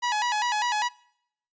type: tone with vibrato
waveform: sawtooth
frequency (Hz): 906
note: A#5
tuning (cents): -50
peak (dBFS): -20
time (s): 0.02-0.89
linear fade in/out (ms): 20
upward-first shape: square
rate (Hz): 5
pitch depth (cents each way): 120
effects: noise-tail reverb RT60 0.7 s tail -23 dB re dry + resampled to 16000 Hz